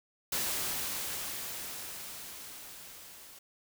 white noise with level ramp, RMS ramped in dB -32 to -52 dBFS, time 0.32-3.39 s, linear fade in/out 5 ms, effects none

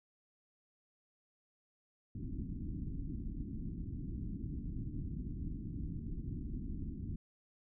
pink low-pass noise, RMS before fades -41 dBFS, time 2.15-7.16 s, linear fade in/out 5 ms, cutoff 310 Hz, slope 48 dB/octave, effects none

